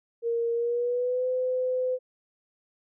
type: tone with pitch glide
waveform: sine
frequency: 466.2 to 508.4 Hz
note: A#4 to C5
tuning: 0 to -50 cents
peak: -24 dBFS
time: 0.22-1.99 s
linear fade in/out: 50 ms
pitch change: +150 cents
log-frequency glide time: 0.53-1.27 s
effects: none